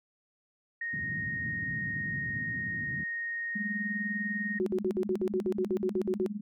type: tone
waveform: sine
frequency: 1861 Hz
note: A#6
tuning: 3 cents flat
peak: -32 dBFS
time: 0.81-4.59 s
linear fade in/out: 5 ms
type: band-pass noise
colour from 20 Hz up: pink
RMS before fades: -40 dBFS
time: 0.93-3.04 s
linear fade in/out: 10 ms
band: 110 to 220 Hz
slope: 24 dB/octave
type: tone with tremolo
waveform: sine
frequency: 207.7 Hz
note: G#3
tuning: in tune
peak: -30 dBFS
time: 3.55-6.41 s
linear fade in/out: 10 ms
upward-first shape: sine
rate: 20 Hz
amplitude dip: 85%
type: tone bursts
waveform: sine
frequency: 370 Hz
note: F#4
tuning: in tune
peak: -26 dBFS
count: 14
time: 4.6-6.262 s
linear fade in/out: 0 ms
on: 63 ms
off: 60 ms
effects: none